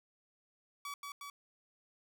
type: tone with echo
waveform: sawtooth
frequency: 1141 Hz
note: C#6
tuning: 50 cents sharp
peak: -37 dBFS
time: 0.85-0.94 s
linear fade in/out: 2 ms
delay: 180 ms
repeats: 2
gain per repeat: -2 dB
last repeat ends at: 1.3 s
effects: none